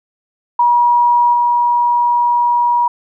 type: tone with level steps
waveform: sine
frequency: 960 Hz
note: B5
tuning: 49 cents flat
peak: -8 / -10 dBFS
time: 0.59-2.88 s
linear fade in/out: 5 ms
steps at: 1.33 s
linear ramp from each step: 10 ms
effects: none